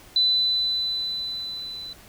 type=tone with level ramp; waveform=sine; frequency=4000 Hz; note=B7; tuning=21 cents sharp; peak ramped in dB=-16 to -34 dBFS; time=0.16-1.93 s; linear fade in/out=2 ms; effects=pink hiss -49 dBFS RMS until 2.08 s